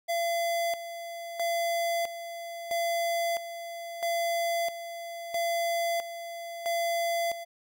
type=tone with tremolo; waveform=square; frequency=680 Hz; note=F5; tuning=46 cents flat; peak=-27 dBFS; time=0.08-7.45 s; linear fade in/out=20 ms; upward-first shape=square; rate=0.76 Hz; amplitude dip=70%; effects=none